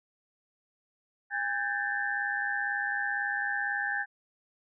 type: tone cluster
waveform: sine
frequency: 812 / 1554 / 1652 / 1776 Hz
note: G#5 / G6 / G#6 / A6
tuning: -39 / -16 / -10 / +16 cents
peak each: -36 / -33 / -35 / -33 dBFS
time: 1.3-4.06 s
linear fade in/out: 50 ms
effects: none